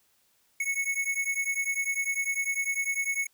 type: beating tone pair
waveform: square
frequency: 2200 / 2210 Hz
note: C#7 / C#7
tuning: -14 / -6 cents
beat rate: 10 Hz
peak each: -31 dBFS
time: 0.6-3.27 s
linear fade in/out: 5 ms
effects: white hiss -68 dBFS RMS until 3.33 s